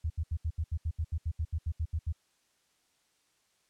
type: tone bursts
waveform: sine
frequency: 80 Hz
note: D#2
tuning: 49 cents sharp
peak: -28 dBFS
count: 16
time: 0.04-2.126 s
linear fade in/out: 10 ms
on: 61 ms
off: 74 ms
effects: white hiss -72 dBFS RMS until 3.69 s + low-pass 9000 Hz 12 dB/octave